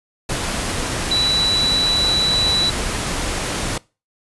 sine tone in noise, 3949 Hz, B7, 1 cent flat, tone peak -15 dBFS, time 1.11-2.7 s, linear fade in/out 5 ms, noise pink, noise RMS -23 dBFS, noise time 0.29-3.78 s, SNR +5 dB, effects noise-tail reverb RT60 0.3 s tail -23 dB re dry + resampled to 24000 Hz

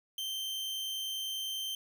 40% pulse tone, 3125 Hz, G7, 6 cents flat, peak -34 dBFS, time 0.18-1.75 s, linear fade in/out 2 ms, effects none

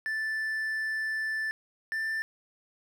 triangle tone pair in turn, 1760 / 1776.3 Hz, A6 / A6, 0 / +16 cents, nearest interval unison, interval 16 cents, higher second, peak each -27 dBFS, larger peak neither, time 0.06-1.51 / 1.92-2.22 s, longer first, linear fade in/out 0 ms, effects none

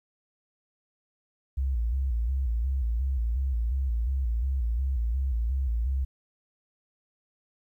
sine tone with vibrato, 61.74 Hz, B1, in tune, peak -24 dBFS, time 1.57-6.05 s, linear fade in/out 10 ms, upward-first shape square, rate 2.8 Hz, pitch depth 130 cents each way, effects 11-bit

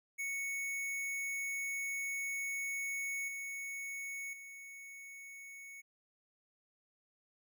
square tone with level steps, 2217 Hz, C#7, in tune, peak -37 / -41 / -49 dBFS, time 0.18-5.82 s, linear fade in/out 20 ms, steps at 3.28 / 4.33 s, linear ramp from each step 2 ms, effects none

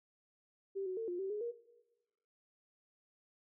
sine tone with pitch steps, 390.3 / 371.5 / 451.1 / 353.5 / 385.5 / 418.9 / 471.6 Hz, G4 / F#4 / A4 / F4 / G4 / G#4 / A#4, -8 / +7 / +43 / +21 / -29 / +15 / +20 cents, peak -36 dBFS, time 0.75-1.52 s, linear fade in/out 20 ms, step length 110 ms, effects noise-tail reverb RT60 1.0 s tail -17 dB re dry

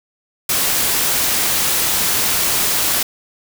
white noise, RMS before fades -17 dBFS, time 0.49-3.03 s, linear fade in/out 5 ms, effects none

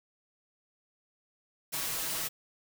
white noise with comb filter, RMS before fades -34 dBFS, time 1.72-2.29 s, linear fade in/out 20 ms, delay 6.2 ms, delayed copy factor +0.7, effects none

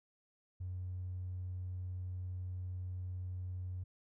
triangle tone with tanh clipping, 91.2 Hz, F#2, 24 cents flat, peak -38 dBFS, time 0.6-3.84 s, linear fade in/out 10 ms, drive 1 dB, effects none

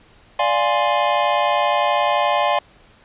square chord, D half-diminished seventh, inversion none, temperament equal, 587.3 / 698.5 / 830.6 / 1046.5 Hz, D5 / F5 / Ab5 / C6, 0 / 0 / 0 / 0 cents, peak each -22 dBFS, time 0.39-2.59 s, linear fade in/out 5 ms, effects pink hiss -51 dBFS RMS until 3.04 s + resampled to 8000 Hz

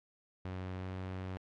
sawtooth tone with pitch glide, 92.5 to 93.36 Hz, F#2 to F#2, 0 to +16 cents, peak -35 dBFS, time 0.45-1.37 s, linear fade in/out 0 ms, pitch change +16 cents, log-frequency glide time 0.74-0.89 s, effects low-pass 3000 Hz 12 dB/octave + AAC 64 kbps

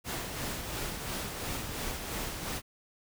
pink noise with tremolo, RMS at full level -35 dBFS, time 0.04-2.62 s, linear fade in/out 50 ms, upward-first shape sine, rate 2.9 Hz, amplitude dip 40%, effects none

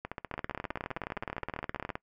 two click trains, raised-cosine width 0.5 ms, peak -19 / -21 dBFS, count 32 / 29, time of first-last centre 0.34-1.955 / 0.05-1.892 s, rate 19.2 / 15.2 Hz, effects noise-tail reverb RT60 0.1 s tail -22 dB re dry

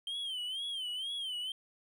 triangle tone with vibrato, 3133 Hz, G7, 2 cents flat, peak -34 dBFS, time 0.07-1.52 s, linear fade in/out 2 ms, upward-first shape sine, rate 2.1 Hz, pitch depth 120 cents each way, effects none

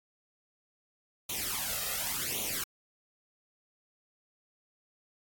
white noise with flanger, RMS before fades -34 dBFS, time 1.29-2.64 s, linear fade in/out 5 ms, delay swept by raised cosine 0.3 to 1.6 ms, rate 0.9 Hz, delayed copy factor +0.8, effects AAC 64 kbps

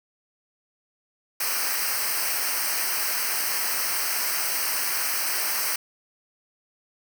white noise with comb filter, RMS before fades -26 dBFS, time 1.4-5.76 s, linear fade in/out 5 ms, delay 0.28 ms, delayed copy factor -0.95, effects none

